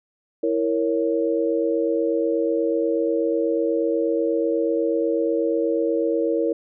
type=chord; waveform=sine; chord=A# diminished; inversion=second; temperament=equal; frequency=329.6 / 466.2 / 554.4 Hz; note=E4 / A#4 / C#5; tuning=0 / 0 / 0 cents; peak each=-23 / -22 / -25 dBFS; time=0.43-6.53 s; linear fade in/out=5 ms; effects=none